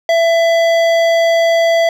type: tone with hard clipping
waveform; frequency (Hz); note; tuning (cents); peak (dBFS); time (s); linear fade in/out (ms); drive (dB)
triangle; 667; E5; +20; -11; 0.09-1.89; 2; 17
effects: none